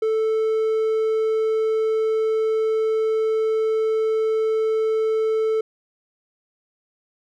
triangle tone, 440 Hz, A4, in tune, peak -16 dBFS, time 0.02-5.61 s, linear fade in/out 5 ms, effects none

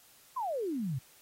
sine exponential sweep, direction down, 1082 to 120.7 Hz, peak -31 dBFS, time 0.36-0.99 s, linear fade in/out 10 ms, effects white hiss -60 dBFS RMS until 1.21 s + AAC 48 kbps

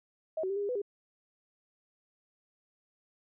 sine tone with pitch steps, 635 / 376.3 / 393.4 / 407.2 / 404.6 / 496.7 / 404.6 Hz, D#5 / F#4 / G4 / G#4 / G#4 / B4 / G#4, +35 / +29 / +6 / -34 / -45 / +10 / -45 cents, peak -30 dBFS, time 0.37-0.818 s, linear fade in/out 5 ms, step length 64 ms, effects none

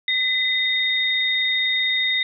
sine tone pair together, 2021 / 3696 Hz, B6 / A#7, +39 / -16 cents, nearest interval minor seventh, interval 1045 cents, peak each -21 dBFS, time 0.08-2.23 s, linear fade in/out 2 ms, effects none

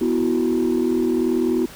sine chord, B suspended fourth, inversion none, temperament equal, 246.9 / 329.6 / 370 Hz, B3 / E4 / F#4, 0 / 0 / 0 cents, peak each -20 dBFS, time 0.01-1.66 s, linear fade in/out 5 ms, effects tanh soft clip ceiling -12 dBFS + pink hiss -41 dBFS RMS until 1.75 s

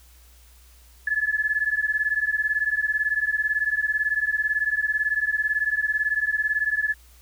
sine beating tone pair, 1709 / 1727 Hz, G#6 / A6, +49 / -33 cents, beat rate 18 Hz, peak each -24 dBFS, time 1.07-6.94 s, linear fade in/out 5 ms, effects added 60 Hz sine -50 dBFS peak until 7.21 s + white hiss -56 dBFS RMS until 7.21 s

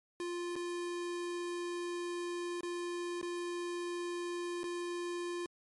square tone with dropouts, 349.2 Hz, F4, in tune, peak -37 dBFS, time 0.2-5.46 s, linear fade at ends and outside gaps 1 ms, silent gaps 0.556-0.562 / 2.608-2.632 / 3.214-3.228 / 4.633-4.64 s, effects MP3 48 kbps

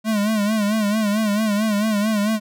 square tone with vibrato, 211.6 Hz, G#3, 33 cents sharp, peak -18 dBFS, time 0.04-2.4 s, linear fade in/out 50 ms, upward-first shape sine, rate 4.5 Hz, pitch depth 83 cents each way, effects none

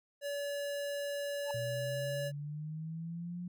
square tone, 571 Hz, D5, 49 cents flat, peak -36 dBFS, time 0.21-2.32 s, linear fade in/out 50 ms
triangle tone with exponential growth, 880 Hz, A5, in tune, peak -32 dBFS, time 1.43-1.51 s, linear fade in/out 2 ms, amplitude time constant 16 ms
sine linear sweep, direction up, 119.1 to 179 Hz, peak -38 dBFS, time 1.54-3.48 s, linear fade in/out 5 ms
effects none

